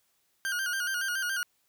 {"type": "tone with vibrato", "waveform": "40% pulse", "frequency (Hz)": 1507, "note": "F#6", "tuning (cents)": 31, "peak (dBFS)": -28, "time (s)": [0.45, 1.43], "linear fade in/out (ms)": 0, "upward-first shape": "square", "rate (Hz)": 7.1, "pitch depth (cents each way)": 76, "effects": ["white hiss -72 dBFS RMS until 1.68 s"]}